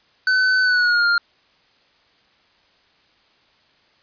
square tone with pitch glide, 1513 to 1403.5 Hz, F#6 to F6, +38 to +8 cents, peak -15 dBFS, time 0.27-1.18 s, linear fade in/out 2 ms, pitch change -130 cents, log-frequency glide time 0.62-1.07 s, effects white hiss -58 dBFS RMS until 4.02 s + resampled to 11025 Hz

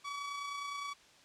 sawtooth tone with amplitude modulation, 1138 Hz, C#6, 45 cents sharp, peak -33 dBFS, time 0.04-0.94 s, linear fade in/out 20 ms, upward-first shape sine, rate 29.7 Hz, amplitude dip 35%, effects white hiss -61 dBFS RMS until 1.24 s + low-pass 6000 Hz 12 dB/octave

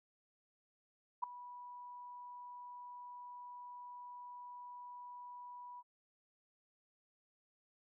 sine tone with ADSR envelope, 980 Hz, B5, 14 cents flat, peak -30 dBFS, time 1.22-5.83 s, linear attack 17 ms, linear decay 3 ms, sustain -18 dB, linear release 40 ms, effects none

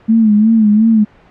sine tone with vibrato, 217.3 Hz, A3, 21 cents flat, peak -6 dBFS, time 0.08-1.05 s, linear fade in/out 20 ms, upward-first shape sine, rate 2.8 Hz, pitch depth 79 cents each way, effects pink hiss -45 dBFS RMS until 1.3 s + low-pass 2000 Hz 12 dB/octave

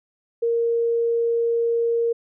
sine tone, 465.5 Hz, A#4, 2 cents flat, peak -18 dBFS, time 0.42-2.13 s, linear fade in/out 10 ms, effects none

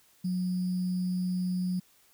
sine tone with sample-and-hold, 182 Hz, F#3, 28 cents flat, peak -27 dBFS, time 0.24-1.8 s, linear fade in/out 10 ms, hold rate 4900 Hz, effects white hiss -63 dBFS RMS until 2.13 s

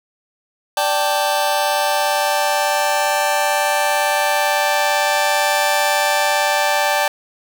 sawtooth chord, D suspended fourth, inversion none, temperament just, 587.3 / 783.1 / 881 Hz, D5 / G5 / A5, 0 / -2 / +2 cents, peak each -16 dBFS, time 0.77-7.08 s, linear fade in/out 2 ms, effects none

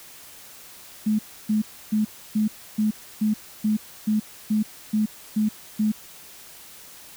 sine tone bursts, 214 Hz, A3, 48 cents flat, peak -18 dBFS, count 12, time 1.06-5.92 s, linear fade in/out 10 ms, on 130 ms, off 300 ms, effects white hiss -45 dBFS RMS until 7.16 s

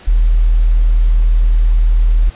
triangle tone with tanh clipping, 40 Hz, D#1, 49 cents sharp, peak -7 dBFS, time 0.07-2.3 s, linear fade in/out 10 ms, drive 4 dB, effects pink hiss -39 dBFS RMS until 2.35 s + resampled to 8000 Hz

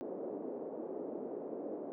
white band-pass noise, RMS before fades -42 dBFS, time 0.01-1.92 s, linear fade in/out 0 ms, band 260 to 520 Hz, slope 24 dB/octave, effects none

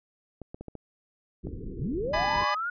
clicks, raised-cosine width 2 ms, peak -26 dBFS, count 6, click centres 0.417 / 0.545 / 0.61 / 0.683 / 0.753 / 1.47 s
pink low-pass noise, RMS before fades -37 dBFS, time 1.43-2.45 s, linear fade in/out 20 ms, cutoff 460 Hz, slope 96 dB/octave
sine linear sweep, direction up, 111.6 to 1469 Hz, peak -28 dBFS, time 1.81-2.7 s, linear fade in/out 5 ms
25% pulse chord, G# diminished, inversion second, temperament just, 598 / 830.6 / 996.7 Hz, D5 / G#5 / B5, +31 / 0 / +16 cents, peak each -29 / -26 / -25 dBFS, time 2.13-2.55 s, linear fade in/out 10 ms
effects resampled to 11025 Hz

